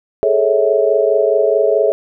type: chord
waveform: sine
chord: A major seventh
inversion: third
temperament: equal with one note detuned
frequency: 415.3 / 440 / 554.4 / 650.6 Hz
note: G#4 / A4 / C#5 / E5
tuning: 0 / 0 / 0 / -23 cents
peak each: -16 dBFS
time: 0.23-1.92 s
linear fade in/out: 0 ms
effects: none